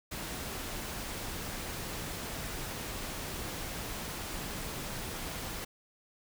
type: noise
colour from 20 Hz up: pink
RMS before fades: -39 dBFS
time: 0.11-5.65 s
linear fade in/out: 10 ms
effects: none